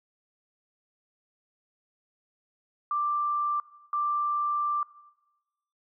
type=tone bursts at uneven times; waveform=sine; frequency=1179 Hz; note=D6; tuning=6 cents sharp; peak=-25 dBFS; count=2; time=2.91-3.6 / 3.93-4.83 s; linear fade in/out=2 ms; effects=noise-tail reverb RT60 1.0 s tail -18 dB re dry